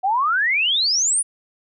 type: exponential sweep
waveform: sine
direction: up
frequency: 730 to 9956 Hz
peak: -16 dBFS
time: 0.03-1.23 s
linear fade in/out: 20 ms
effects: none